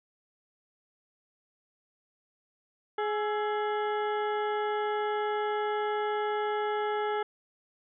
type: harmonic tone with a mistuned harmonic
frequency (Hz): 420.2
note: G#4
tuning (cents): +20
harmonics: 1 / 2 / 3 / 4 / 5 / 7 / 8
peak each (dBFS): -30 / -32 / -37 / -41 / -44 / -49 / -49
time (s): 2.98-7.23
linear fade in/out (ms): 5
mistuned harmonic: 3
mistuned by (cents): +88
effects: none